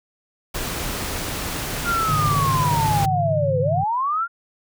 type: noise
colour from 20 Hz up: pink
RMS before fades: -27 dBFS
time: 0.54-3.06 s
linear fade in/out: 10 ms
type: linear two-way sweep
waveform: sine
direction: down then up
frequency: 1421 to 489.3 to 1421 Hz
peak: -19 dBFS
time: 1.84-4.28 s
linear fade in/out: 50 ms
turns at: 3.6 s
type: chord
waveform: sine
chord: Ab suspended fourth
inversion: none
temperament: equal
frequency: 103.83 / 138.59 / 155.56 Hz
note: Ab2 / Db3 / Eb3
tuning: 0 / 0 / 0 cents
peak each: -25 dBFS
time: 2.08-3.84 s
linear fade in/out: 10 ms
effects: none

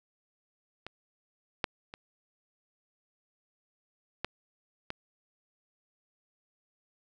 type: clicks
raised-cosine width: 0.3 ms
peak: -24 / -11 / -26 / -15 / -19 dBFS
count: 5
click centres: 0.866 / 1.642 / 1.939 / 4.246 / 4.904 s
effects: none

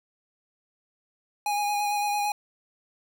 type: tone with vibrato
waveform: square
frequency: 825 Hz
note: G#5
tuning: 12 cents flat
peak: -25 dBFS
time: 1.46-2.32 s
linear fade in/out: 2 ms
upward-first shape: sine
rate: 8.9 Hz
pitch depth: 18 cents each way
effects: none

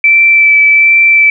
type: tone with vibrato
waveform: sine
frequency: 2324 Hz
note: D7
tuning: 19 cents flat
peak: -3 dBFS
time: 0.04-1.3 s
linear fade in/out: 2 ms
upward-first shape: sine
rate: 1.3 Hz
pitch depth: 13 cents each way
effects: none

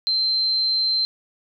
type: tone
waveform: sine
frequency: 4117 Hz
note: C8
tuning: 29 cents flat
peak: -18 dBFS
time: 0.07-1.05 s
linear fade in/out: 0 ms
effects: none

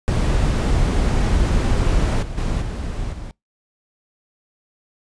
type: noise with level steps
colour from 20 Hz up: brown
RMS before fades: -17 / -29 / -21 / -26 / -32 dBFS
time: 0.08-3.31 s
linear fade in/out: 0 ms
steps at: 2.22 / 2.37 / 2.61 / 3.12 s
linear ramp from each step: 10 ms
effects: noise-tail reverb RT60 0.2 s tail -26 dB re dry + resampled to 22050 Hz

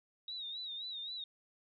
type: tone with vibrato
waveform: sine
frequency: 3792 Hz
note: A#7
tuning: 29 cents sharp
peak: -40 dBFS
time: 0.28-1.24 s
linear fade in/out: 2 ms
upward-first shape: sine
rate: 3.8 Hz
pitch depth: 90 cents each way
effects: none

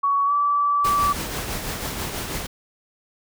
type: tone with pitch glide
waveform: sine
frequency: 1122 to 1156.2 Hz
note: C#6 to D6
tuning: +21 to -27 cents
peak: -17 dBFS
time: 0.03-1.13 s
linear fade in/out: 10 ms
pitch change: +52 cents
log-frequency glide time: 0.26-0.32 s
type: noise with tremolo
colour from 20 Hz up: pink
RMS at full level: -27 dBFS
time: 0.84-2.47 s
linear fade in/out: 10 ms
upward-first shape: triangle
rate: 6.1 Hz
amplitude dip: 45%
effects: none

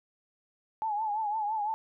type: tone with vibrato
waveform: sine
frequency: 854 Hz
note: G#5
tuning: 48 cents sharp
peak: -28 dBFS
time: 0.82-1.74 s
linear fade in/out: 0 ms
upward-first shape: triangle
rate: 5.9 Hz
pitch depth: 93 cents each way
effects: none

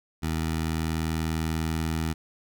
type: tone with notch filter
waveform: 15% pulse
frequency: 80.3 Hz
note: E2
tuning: 45 cents flat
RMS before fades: -28 dBFS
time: 0.22-2.14 s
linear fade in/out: 20 ms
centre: 560 Hz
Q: 1.3
effects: none

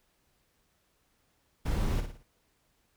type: noise with echo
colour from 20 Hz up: brown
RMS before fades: -29 dBFS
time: 1.65-2.01 s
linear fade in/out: 10 ms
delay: 56 ms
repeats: 4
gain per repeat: -7 dB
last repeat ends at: 2.234 s
effects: pink hiss -72 dBFS RMS until 2.96 s

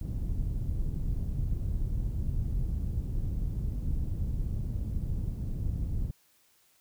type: low-pass noise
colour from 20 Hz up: pink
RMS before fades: -31 dBFS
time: 0.01-6.11 s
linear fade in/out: 5 ms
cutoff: 120 Hz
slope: 12 dB/octave
effects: white hiss -66 dBFS RMS until 6.8 s

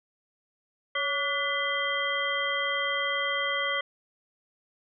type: tone cluster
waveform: sine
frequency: 559 / 1146 / 1455 / 2007 / 3184 Hz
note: C#5 / D6 / F#6 / B6 / G7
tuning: +14 / -43 / -29 / +27 / +26 cents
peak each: -34 / -33 / -35 / -29 / -33 dBFS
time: 0.95-3.81 s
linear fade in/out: 5 ms
effects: none

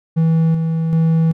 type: tone with tremolo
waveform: triangle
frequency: 162.6 Hz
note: E3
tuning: 23 cents flat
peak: -9 dBFS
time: 0.16-1.33 s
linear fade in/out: 20 ms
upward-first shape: square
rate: 1.3 Hz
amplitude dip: 40%
effects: none

